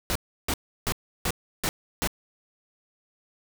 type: noise bursts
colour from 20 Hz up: pink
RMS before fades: -26 dBFS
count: 6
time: 0.1-2.074 s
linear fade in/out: 0 ms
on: 54 ms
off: 330 ms
effects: none